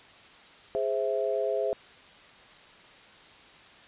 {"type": "chord", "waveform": "sine", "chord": "Ab augmented", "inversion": "none", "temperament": "equal", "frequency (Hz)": [415.3, 523.3, 659.3], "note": ["Ab4", "C5", "E5"], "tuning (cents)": [0, 0, 0], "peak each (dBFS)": -30, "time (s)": [0.75, 1.73], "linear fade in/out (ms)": 0, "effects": ["white hiss -52 dBFS RMS until 3.87 s", "resampled to 8000 Hz"]}